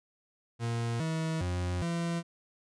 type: tone with pitch steps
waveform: 40% pulse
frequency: 116.8 / 160.8 / 89.3 / 169.4 Hz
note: A#2 / E3 / F2 / E3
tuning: +4 / -43 / +39 / +48 cents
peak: -29 dBFS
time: 0.59-2.23 s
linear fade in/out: 50 ms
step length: 410 ms
effects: resampled to 22050 Hz